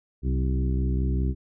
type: harmonic tone with a mistuned harmonic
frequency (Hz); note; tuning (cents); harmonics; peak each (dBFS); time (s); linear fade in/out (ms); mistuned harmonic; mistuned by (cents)
65.1; C2; -8; 1 / 2 / 3 / 4 / 5 / 6; -23 / -29 / -33 / -35 / -37 / -39; 0.22-1.35; 50; 3; -35
effects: none